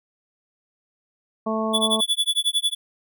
harmonic tone, 220 Hz, A3, in tune, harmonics 1 / 2 / 3 / 4 / 5, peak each -25 / -29 / -27 / -33 / -29 dBFS, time 1.46-2.01 s, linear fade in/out 10 ms
square tone with tremolo, 3439 Hz, A7, 40 cents flat, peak -17 dBFS, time 1.73-2.75 s, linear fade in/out 20 ms, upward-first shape sine, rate 11 Hz, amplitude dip 100%
effects none

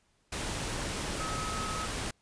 sine tone in noise, 1279 Hz, D#6, 47 cents sharp, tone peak -36 dBFS, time 1.2-1.86 s, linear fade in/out 5 ms, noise pink, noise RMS -35 dBFS, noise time 0.32-2.11 s, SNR -4 dB, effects pink hiss -71 dBFS RMS until 2.21 s + resampled to 22050 Hz

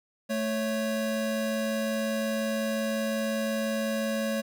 square tone pair together, 220 / 554.4 Hz, A3 / C#5, 0 / 0 cents, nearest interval octave + major third, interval 1600 cents, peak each -30 / -31 dBFS, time 0.29-4.42 s, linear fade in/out 20 ms, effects none

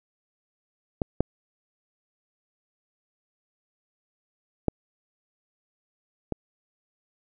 clicks, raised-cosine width 2 ms, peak -11 / -7 / -8 / -14 dBFS, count 4, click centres 1.018 / 1.206 / 4.683 / 6.323 s, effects none

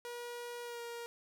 sawtooth tone with pitch glide, 480.1 to 471 Hz, B4 to A#4, -49 to +18 cents, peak -38 dBFS, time 0.05-1.06 s, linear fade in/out 0 ms, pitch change -33 cents, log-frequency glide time 0.63-0.81 s, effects none

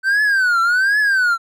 triangle tone with vibrato, 1523 Hz, F#6, 50 cents sharp, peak -11 dBFS, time 0.03-1.38 s, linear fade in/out 50 ms, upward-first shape triangle, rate 1.3 Hz, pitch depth 220 cents each way, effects none

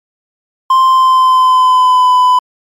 triangle tone with pitch glide, 1046.5 to 1002.7 Hz, C6 to B5, 0 to +26 cents, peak -3 dBFS, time 0.7-2.39 s, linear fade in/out 5 ms, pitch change -74 cents, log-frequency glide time 0.83-2.12 s, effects MP3 96 kbps

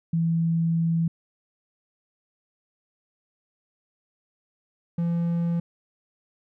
sine / triangle tone pair in turn, 165.5 / 169.96 Hz, E3 / F3, +7 / -47 cents, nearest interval unison, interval 46 cents, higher second, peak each -20 dBFS, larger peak neither, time 0.13-1.08 / 4.98-5.6 s, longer first, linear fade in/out 5 ms, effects none

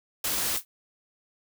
white noise, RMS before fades -28 dBFS, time 0.24-0.57 s, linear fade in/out 5 ms
blue noise with exponential decay, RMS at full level -25 dBFS, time 0.57-0.65 s, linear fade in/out 1 ms, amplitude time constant 17 ms
effects none

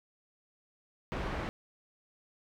pink low-pass noise, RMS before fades -36 dBFS, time 1.12-1.49 s, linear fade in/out 0 ms, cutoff 2100 Hz, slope 12 dB/octave, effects none

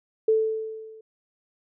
sine tone with level ramp, 440 Hz, A4, in tune, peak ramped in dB -15 to -44 dBFS, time 0.28-1.01 s, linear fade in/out 5 ms, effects none

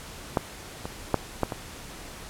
clicks, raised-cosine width 1 ms, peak -7 / -18 / -6 / -8 / -16 dBFS, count 5, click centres 0.372 / 0.855 / 1.143 / 1.433 / 1.522 s, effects pink hiss -42 dBFS RMS until 2.29 s + low-pass 12000 Hz 12 dB/octave

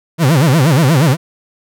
40% pulse tone with vibrato, 146.3 Hz, D3, 6 cents flat, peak -7 dBFS, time 0.18-1.17 s, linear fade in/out 50 ms, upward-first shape sine, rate 8.4 Hz, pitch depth 270 cents each way, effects none

